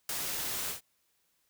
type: noise with ADSR envelope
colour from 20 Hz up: white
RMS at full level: -32 dBFS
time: 0.09-0.81 s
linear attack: 3 ms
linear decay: 7 ms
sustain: -3 dB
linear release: 120 ms
effects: white hiss -74 dBFS RMS until 1.49 s